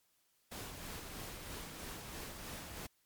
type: noise with tremolo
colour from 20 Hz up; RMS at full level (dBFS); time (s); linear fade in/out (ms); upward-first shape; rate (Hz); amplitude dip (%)
pink; -45; 0.51-2.87; 10; sine; 3.1; 35
effects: white hiss -75 dBFS RMS until 3.05 s + MP3 96 kbps